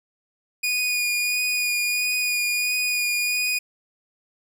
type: tone with vibrato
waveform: sawtooth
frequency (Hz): 2456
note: D#7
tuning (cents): -23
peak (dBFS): -18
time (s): 0.63-3.59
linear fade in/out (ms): 10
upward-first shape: sine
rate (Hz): 1.5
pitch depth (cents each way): 15
effects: none